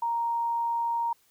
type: tone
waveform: sine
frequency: 933 Hz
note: A#5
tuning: 1 cent sharp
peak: -25 dBFS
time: 0.02-1.13 s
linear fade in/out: 5 ms
effects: white hiss -65 dBFS RMS until 1.3 s